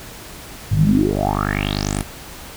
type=tone with low-pass filter sweep; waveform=10% pulse; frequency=50.1 Hz; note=G1; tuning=38 cents sharp; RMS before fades=-18 dBFS; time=0.71-2.03 s; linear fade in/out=10 ms; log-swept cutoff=110 to 11000 Hz; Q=8.5; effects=pink hiss -36 dBFS RMS until 2.56 s